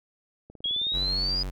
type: click train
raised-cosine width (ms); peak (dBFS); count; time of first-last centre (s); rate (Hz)
2; -33; 17; 0.5-1.342; 19
type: exponential sweep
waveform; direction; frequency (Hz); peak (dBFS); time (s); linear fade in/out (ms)
sine; up; 3264 to 4978; -25; 0.64-1.43; 5
type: tone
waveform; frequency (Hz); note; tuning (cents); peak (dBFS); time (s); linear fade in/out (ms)
square; 46.58; F#1; +12; -31; 0.93-1.51; 20
effects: none